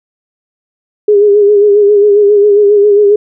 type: tone with vibrato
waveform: sine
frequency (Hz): 410.7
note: G#4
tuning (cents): -19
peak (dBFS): -3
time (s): 1.08-3.16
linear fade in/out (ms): 5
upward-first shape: sine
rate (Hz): 7.4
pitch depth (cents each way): 45
effects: none